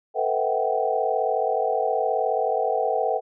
sine tone cluster, 447.4 / 502 / 650 / 741 / 780 Hz, A4 / B4 / E5 / F#5 / G5, +29 / +28 / -24 / +2 / -9 cents, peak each -27 dBFS, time 0.14-3.21 s, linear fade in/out 50 ms, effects none

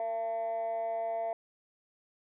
sine tone with amplitude modulation, 677 Hz, E5, 46 cents sharp, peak -26 dBFS, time 0-1.33 s, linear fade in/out 2 ms, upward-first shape sine, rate 220 Hz, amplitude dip 70%, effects tanh soft clip ceiling -27 dBFS

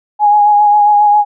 sine tone with vibrato, 830.6 Hz, G#5, in tune, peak -5 dBFS, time 0.19-1.25 s, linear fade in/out 50 ms, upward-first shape sine, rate 7.4 Hz, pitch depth 23 cents each way, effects none

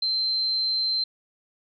sine tone, 4114 Hz, C8, 30 cents flat, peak -22 dBFS, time 0.02-1.04 s, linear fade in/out 5 ms, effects none

